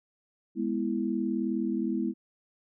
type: chord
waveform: sine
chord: E major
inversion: first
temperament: equal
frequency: 207.7 / 246.9 / 329.6 Hz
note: G#3 / B3 / E4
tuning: 0 / 0 / 0 cents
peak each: -31 dBFS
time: 0.55-2.14 s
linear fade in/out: 50 ms
effects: none